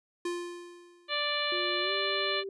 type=tone with exponential decay; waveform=square; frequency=349.2 Hz; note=F4; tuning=in tune; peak=-30 dBFS; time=0.25-1.31 s; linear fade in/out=5 ms; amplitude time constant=230 ms
type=harmonic tone; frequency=587.3 Hz; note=D5; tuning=in tune; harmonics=1 / 2 / 3 / 4 / 5 / 6 / 7; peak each=-36 / -36 / -36 / -36 / -36 / -36 / -36 dBFS; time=1.08-2.44 s; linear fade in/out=50 ms
type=tone with pitch glide; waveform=sine; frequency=355.9 to 390.4 Hz; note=F4 to G4; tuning=+33 to -7 cents; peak=-35 dBFS; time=1.52-2.49 s; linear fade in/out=2 ms; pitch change=+160 cents; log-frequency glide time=1.81-1.92 s
effects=resampled to 24000 Hz